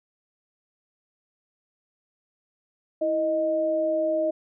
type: tone pair together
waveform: sine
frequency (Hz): 326.6 / 622.3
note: E4 / D#5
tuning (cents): -16 / 0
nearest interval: major seventh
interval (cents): 1116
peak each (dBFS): -29 / -22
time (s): 3.01-4.31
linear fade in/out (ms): 10
effects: none